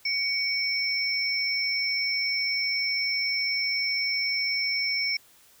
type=tone pair together; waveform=sine; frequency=2246 / 5374 Hz; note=C#7 / E8; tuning=+22 / +33 cents; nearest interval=octave + minor third; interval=1511 cents; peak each=-27 dBFS; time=0.05-5.17 s; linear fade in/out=5 ms; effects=white hiss -57 dBFS RMS until 5.6 s